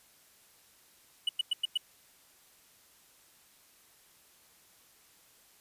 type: tone bursts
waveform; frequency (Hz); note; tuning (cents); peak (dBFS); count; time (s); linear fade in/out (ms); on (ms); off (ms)
triangle; 2947; F#7; -8; -24; 5; 1.27-1.775; 5; 21; 100
effects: white hiss -62 dBFS RMS until 5.6 s + resampled to 32000 Hz